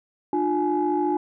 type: tone cluster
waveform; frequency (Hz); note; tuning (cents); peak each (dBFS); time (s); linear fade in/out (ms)
sine; 301.8 / 356 / 843; D4 / F4 / G#5; +47 / +33 / +26; -24; 0.33-1.17; 2
effects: tanh soft clip ceiling -12 dBFS